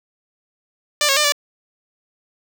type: tone with pitch steps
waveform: 5% pulse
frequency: 592 / 546 / 599 / 580 Hz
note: D5 / C#5 / D5 / D5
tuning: +14 / -26 / +34 / -22 cents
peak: -3 dBFS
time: 1.01-1.322 s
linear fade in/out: 2 ms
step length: 78 ms
effects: none